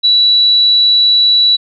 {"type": "tone", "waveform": "sine", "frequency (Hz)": 3935, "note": "B7", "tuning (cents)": -7, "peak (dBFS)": -6, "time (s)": [0.03, 1.57], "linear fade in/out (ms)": 20, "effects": []}